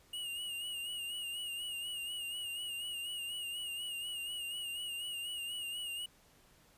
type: tone with vibrato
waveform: square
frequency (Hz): 2862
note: F7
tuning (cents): +42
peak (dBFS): -39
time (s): 0.13-6.06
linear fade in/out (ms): 5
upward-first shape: sine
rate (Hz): 4.1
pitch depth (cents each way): 51
effects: pink hiss -65 dBFS RMS until 6.77 s + resampled to 32000 Hz